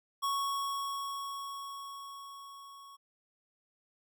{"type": "tone with level ramp", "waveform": "square", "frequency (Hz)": 1108.7, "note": "C#6", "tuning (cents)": 0, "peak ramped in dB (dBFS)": [-30, -51], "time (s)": [0.22, 2.97], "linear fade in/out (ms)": 20, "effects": []}